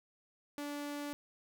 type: tone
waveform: sawtooth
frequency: 290 Hz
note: D4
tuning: 22 cents flat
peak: -35 dBFS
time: 0.58-1.13 s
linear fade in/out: 0 ms
effects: none